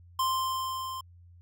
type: tone with level ramp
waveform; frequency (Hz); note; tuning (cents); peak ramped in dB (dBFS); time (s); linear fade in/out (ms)
square; 1046; C6; -1; -25 to -36; 0.19-1.01; 5
effects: added 87 Hz sine -51 dBFS peak until 1.41 s